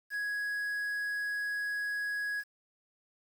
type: tone with quantisation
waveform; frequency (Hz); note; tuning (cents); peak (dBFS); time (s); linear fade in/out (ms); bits
triangle; 1666; G#6; +5; -30; 0.1-2.44; 50; 9
effects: none